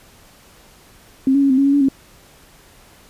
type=tone with pitch steps; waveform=sine; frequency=265.9 / 279.3 / 276.1 / 260.2 / 276.2 / 278.8 / 285.4 / 270.8 Hz; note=C4 / C#4 / C#4 / C4 / C#4 / C#4 / D4 / C#4; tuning=+28 / +13 / -7 / -9 / -6 / +10 / -49 / -40 cents; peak=-11 dBFS; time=1.27-1.886 s; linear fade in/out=2 ms; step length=77 ms; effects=pink hiss -48 dBFS RMS until 3.09 s + resampled to 32000 Hz